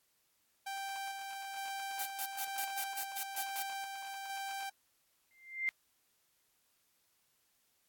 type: tone with tremolo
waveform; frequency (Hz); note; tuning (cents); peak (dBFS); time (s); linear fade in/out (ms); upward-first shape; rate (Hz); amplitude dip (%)
sawtooth; 784; G5; 0; -35; 0.66-4.7; 10; square; 1.1; 30
type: noise bursts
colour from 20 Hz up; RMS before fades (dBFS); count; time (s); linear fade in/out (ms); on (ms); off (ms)
blue; -39; 9; 1.99-3.624; 2; 66; 130
type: tone with exponential growth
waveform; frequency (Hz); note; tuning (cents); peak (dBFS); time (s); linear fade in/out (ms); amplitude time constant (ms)
sine; 2093; C7; 0; -28; 5.31-5.69; 0; 81
effects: white hiss -75 dBFS RMS until 7.88 s + AAC 64 kbps

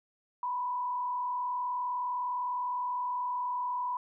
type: tone with frequency modulation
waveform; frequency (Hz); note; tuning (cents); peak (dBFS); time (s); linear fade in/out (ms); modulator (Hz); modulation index
sine; 987.8; B5; 0; -30; 0.43-3.97; 2; 39.6; 0.57
effects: none

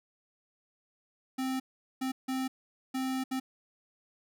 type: tone bursts at uneven times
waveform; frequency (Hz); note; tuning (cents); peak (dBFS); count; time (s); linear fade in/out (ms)
square; 261.6; C4; 0; -31; 5; 1.38-1.6 / 2.01-2.12 / 2.28-2.48 / 2.94-3.24 / 3.31-3.4; 10
effects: none

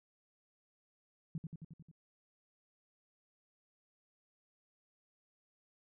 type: tone with echo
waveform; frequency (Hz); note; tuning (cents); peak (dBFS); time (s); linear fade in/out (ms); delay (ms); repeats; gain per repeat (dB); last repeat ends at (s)
sine; 160.7; E3; -44; -36; 1.35-1.38; 2; 89; 6; -3; 1.914
effects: none

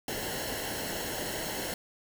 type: noise with comb filter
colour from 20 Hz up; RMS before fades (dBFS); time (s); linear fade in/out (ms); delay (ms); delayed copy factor
pink; -35; 0.08-1.74; 2; 0.83; -0.7
effects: none

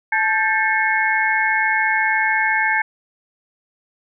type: tone cluster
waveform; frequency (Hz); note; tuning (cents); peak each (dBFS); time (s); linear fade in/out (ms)
sine; 871 / 1586 / 1772 / 2178; A5 / G6 / A6 / C#7; -18 / +20 / +12 / -31; -21; 0.12-2.82; 5
effects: none

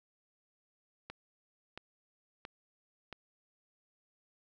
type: click train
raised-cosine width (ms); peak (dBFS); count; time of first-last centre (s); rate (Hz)
0.3; -27; 4; 1.1-3.127; 1.48
effects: none

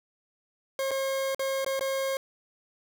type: tone with dropouts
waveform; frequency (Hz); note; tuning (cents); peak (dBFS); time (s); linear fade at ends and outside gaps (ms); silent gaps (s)
40% pulse; 538; C5; +48; -26; 0.79-2.17; 1; 0.909-0.914 / 1.347-1.394 / 1.646-1.663 / 1.794-1.809
effects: none

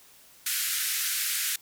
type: band-pass noise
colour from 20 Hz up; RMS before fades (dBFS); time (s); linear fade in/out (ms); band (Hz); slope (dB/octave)
white; -29; 0.46-1.56; 5; 1400 to 15000; 48
effects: white hiss -55 dBFS RMS until 1.61 s

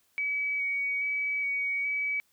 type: tone with vibrato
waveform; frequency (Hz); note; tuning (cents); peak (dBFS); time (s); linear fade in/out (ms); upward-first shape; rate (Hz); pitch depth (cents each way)
sine; 2267; C#7; +38; -27; 0.18-2.2; 0; square; 1.2; 12
effects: white hiss -69 dBFS RMS until 2.32 s

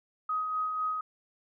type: tone with tremolo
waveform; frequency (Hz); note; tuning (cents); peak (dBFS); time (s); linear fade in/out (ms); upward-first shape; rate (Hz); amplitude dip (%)
sine; 1258; D#6; +19; -27; 0.29-1.01; 5; sine; 4; 35
effects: none

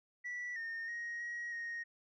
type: tone with pitch steps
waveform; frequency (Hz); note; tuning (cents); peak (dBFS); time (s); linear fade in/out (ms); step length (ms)
sine; 1956 / 1830 / 1879 / 1897 / 1866; B6 / A#6 / A#6 / A#6 / A#6; -17 / -32 / +13 / +30 / +1; -37; 0.24-1.84; 20; 320
effects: tanh soft clip ceiling -37 dBFS

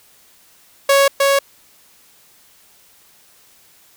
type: tone with echo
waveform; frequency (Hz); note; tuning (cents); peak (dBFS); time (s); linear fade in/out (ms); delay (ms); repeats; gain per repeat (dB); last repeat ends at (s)
sawtooth; 554.4; C#5; 0; -6; 0.89-1.08; 5; 310; 1; -2; 1.39
effects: white hiss -51 dBFS RMS until 3.96 s

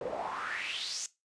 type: noise with band-pass filter sweep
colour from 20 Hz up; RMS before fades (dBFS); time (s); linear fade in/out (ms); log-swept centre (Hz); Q
pink; -37; 0.01-1.06; 0; 450 to 7000; 4.5
effects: noise-tail reverb RT60 0.2 s tail -17 dB re dry + resampled to 22050 Hz

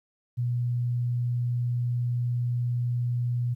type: tone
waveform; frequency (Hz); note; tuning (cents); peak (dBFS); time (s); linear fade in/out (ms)
sine; 121.5; B2; -28; -24; 0.37-3.55; 20
effects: 11-bit

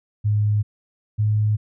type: tone pair in turn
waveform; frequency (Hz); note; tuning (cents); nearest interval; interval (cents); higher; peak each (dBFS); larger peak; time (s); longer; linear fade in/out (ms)
sine; 104.9 / 106.43; G#2 / G#2; +18 / +43; unison; 25; second; -16; neither; 0.24-0.63 / 1.18-1.57; neither; 20
effects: none

